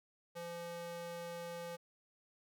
square tone with high-pass filter, 171.1 Hz, F3, 35 cents flat, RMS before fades -45 dBFS, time 0.35-1.77 s, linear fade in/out 20 ms, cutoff 380 Hz, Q 2.5, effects none

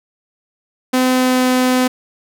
sawtooth tone with pitch glide, 255.6 to 254 Hz, C4 to B3, -40 to +49 cents, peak -8 dBFS, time 0.93-1.88 s, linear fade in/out 10 ms, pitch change -11 cents, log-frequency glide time 1.12-1.47 s, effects none

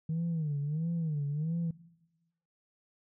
sine tone with vibrato, 155.56 Hz, D#3, in tune, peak -28 dBFS, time 0.09-1.71 s, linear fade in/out 5 ms, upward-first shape sine, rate 1.5 Hz, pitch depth 150 cents each way, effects noise-tail reverb RT60 1.0 s tail -20 dB re dry + tanh soft clip ceiling -27 dBFS

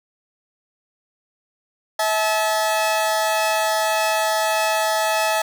sawtooth tone pair together, 647 / 862.1 Hz, E5 / A5, -32 / -36 cents, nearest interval perfect fourth, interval 496 cents, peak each -17 dBFS, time 1.99-5.42 s, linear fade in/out 5 ms, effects none

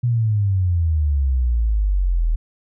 sine exponential sweep, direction down, 123.5 to 38.99 Hz, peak -15 dBFS, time 0.03-2.36 s, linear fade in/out 10 ms, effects none

